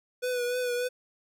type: tone with vibrato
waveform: square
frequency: 493 Hz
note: B4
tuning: 3 cents flat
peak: -28 dBFS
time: 0.22-0.89 s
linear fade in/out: 20 ms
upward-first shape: triangle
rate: 3.4 Hz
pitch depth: 38 cents each way
effects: none